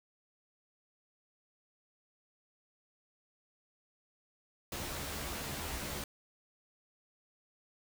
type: noise with comb filter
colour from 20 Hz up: pink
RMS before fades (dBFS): -40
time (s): 4.72-6.04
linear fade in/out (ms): 2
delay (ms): 14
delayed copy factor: +0.6
effects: none